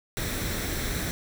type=noise with comb filter; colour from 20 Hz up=pink; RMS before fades=-30 dBFS; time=0.17-1.11 s; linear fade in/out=0 ms; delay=0.52 ms; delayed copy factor=+0.5; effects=none